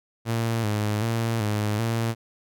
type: tone with vibrato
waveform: sawtooth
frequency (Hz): 110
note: A2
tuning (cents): 0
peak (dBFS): -19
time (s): 0.25-2.15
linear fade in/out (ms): 50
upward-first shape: square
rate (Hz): 1.3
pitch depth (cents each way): 72
effects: none